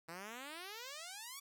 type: exponential sweep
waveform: 5% pulse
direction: up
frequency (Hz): 160 to 1166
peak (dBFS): -35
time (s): 0.08-1.4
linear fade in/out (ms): 10
effects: none